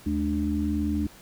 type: tone cluster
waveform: sine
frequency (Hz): 76.9 / 215.3 / 295.6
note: D#2 / A3 / D4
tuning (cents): -20 / -37 / +11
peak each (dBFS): -29 / -28 / -27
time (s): 0.06-1.07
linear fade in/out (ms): 5
effects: pink hiss -50 dBFS RMS until 1.21 s